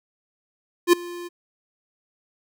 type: tone with ADSR envelope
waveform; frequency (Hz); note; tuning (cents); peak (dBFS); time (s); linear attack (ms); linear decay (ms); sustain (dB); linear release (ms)
square; 349.2; F4; 0; -10; 0.87-1.29; 59; 7; -23; 22
effects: none